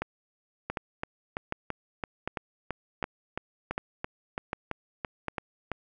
two click trains, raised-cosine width 0.5 ms, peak -15 / -16 dBFS, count 8 / 16, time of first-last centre 0.02-5.283 / 0.7-5.717 s, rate 1.33 / 2.99 Hz, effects none

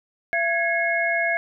sine tone cluster, 676 / 1661 / 2168 Hz, E5 / G#6 / C#7, +43 / 0 / -39 cents, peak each -24 dBFS, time 0.33-1.37 s, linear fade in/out 0 ms, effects none

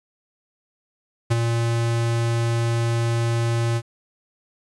square tone with ADSR envelope, 116.54 Hz, A#2, in tune, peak -15 dBFS, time 1.3-3.82 s, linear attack 16 ms, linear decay 25 ms, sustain -5 dB, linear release 55 ms, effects resampled to 24000 Hz + 9-bit

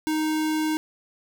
square tone, 311.1 Hz, D#4, in tune, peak -23 dBFS, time 0.07-0.77 s, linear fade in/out 0 ms, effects 10-bit

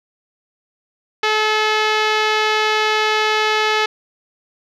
5% pulse tone with low-pass filter, 430.7 Hz, A4, 37 cents flat, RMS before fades -17 dBFS, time 1.23-3.86 s, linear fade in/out 5 ms, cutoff 3600 Hz, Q 0.52, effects none

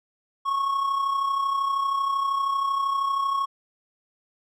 triangle tone with amplitude modulation, 1100 Hz, C#6, 14 cents flat, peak -18 dBFS, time 0.45-3.46 s, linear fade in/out 20 ms, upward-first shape sine, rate 32.8 Hz, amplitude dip 50%, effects none

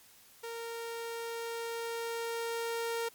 sawtooth tone with level ramp, 462.6 Hz, A#4, 13 cents flat, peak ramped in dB -35 to -28 dBFS, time 0.43-3.09 s, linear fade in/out 10 ms, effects white hiss -59 dBFS RMS until 3.14 s + MP3 96 kbps

